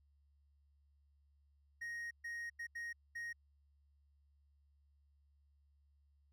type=tone bursts at uneven times; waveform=triangle; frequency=1872 Hz; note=A#6; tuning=7 cents sharp; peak=-40 dBFS; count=5; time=1.81-2.11 / 2.24-2.5 / 2.59-2.67 / 2.75-2.93 / 3.15-3.33 s; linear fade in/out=10 ms; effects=added 71 Hz sine -69 dBFS peak until 6.32 s